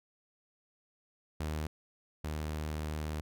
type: tone pair in turn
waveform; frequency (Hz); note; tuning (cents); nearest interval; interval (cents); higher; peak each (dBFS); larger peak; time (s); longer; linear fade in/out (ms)
sawtooth; 77.1 / 76.76; D#2 / D#2; -15 / -23; unison; 8; first; -30 / -31; first; 1.4-1.67 / 2.24-3.21; second; 5
effects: none